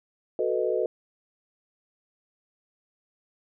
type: chord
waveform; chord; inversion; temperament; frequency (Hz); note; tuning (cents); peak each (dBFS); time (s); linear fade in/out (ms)
sine; B dominant seventh; second; equal; 370 / 440 / 493.9 / 622.3; F#4 / A4 / B4 / D#5; 0 / 0 / 0 / 0; -29 / -28 / -28 / -30; 0.39-0.86; 2
effects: none